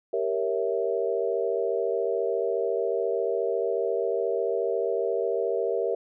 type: chord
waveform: sine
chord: G diminished seventh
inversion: none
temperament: equal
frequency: 392 / 466.2 / 554.4 / 659.3 Hz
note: G4 / Bb4 / Db5 / Fb5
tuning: 0 / 0 / 0 / 0 cents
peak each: -29 / -27 / -32 / -31 dBFS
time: 0.13-5.95 s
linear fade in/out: 5 ms
effects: none